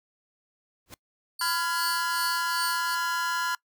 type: noise with exponential growth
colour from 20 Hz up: pink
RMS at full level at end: -37 dBFS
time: 0.86-0.94 s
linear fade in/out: 1 ms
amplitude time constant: 17 ms
type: tone with tremolo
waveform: sawtooth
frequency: 4501 Hz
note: C#8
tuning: 26 cents sharp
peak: -25 dBFS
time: 1.39-2.95 s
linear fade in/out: 5 ms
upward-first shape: triangle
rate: 2.6 Hz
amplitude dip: 95%
type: chord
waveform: 45% pulse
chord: F diminished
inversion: second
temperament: just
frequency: 1005.8 / 1396.9 / 1676.3 Hz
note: Cb6 / F6 / Ab6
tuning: +31 / 0 / +16 cents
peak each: -30 / -30 / -33 dBFS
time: 1.41-3.55 s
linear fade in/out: 2 ms
effects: noise-tail reverb RT60 0.1 s tail -24 dB re dry